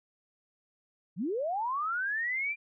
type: linear sweep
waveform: sine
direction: up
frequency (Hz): 144.4 to 2400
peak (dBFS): -29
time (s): 1.16-2.56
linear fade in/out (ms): 50
effects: none